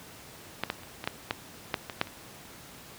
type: clicks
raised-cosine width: 0.3 ms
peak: -11 / -12 / -30 / -19 / -11 / -11 / -10 / -19 / -8 / -26 dBFS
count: 10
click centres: 0.636 / 0.701 / 0.834 / 1.041 / 1.075 / 1.309 / 1.742 / 1.898 / 2.014 / 2.072 s
effects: pink hiss -48 dBFS RMS until 2.98 s + high-pass 80 Hz 12 dB/octave